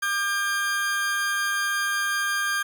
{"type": "tone pair together", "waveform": "40% pulse", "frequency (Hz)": [1199, 1600.5], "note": ["D6", "G6"], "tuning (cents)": [36, 36], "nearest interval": "perfect fourth", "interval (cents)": 500, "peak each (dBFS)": [-29, -23], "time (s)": [0.02, 2.63], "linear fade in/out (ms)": 10, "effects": []}